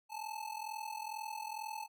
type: ring-modulated tone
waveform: square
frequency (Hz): 869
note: A5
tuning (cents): -22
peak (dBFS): -38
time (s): 0.09-1.88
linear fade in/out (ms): 50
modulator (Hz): 21.1
effects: none

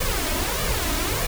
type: noise with flanger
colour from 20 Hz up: pink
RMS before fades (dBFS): -24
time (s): 0-1.27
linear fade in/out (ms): 10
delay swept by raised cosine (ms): 1.7 to 3.2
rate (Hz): 1.6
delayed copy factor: +0.65
effects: none

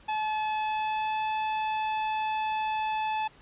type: tone with pitch glide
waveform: 45% pulse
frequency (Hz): 861 to 867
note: A5 to A5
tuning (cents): -38 to -26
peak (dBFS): -27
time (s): 0.08-3.28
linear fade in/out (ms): 10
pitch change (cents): +12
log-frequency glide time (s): 0.6-1.23
effects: pink hiss -56 dBFS RMS until 3.41 s + resampled to 8000 Hz

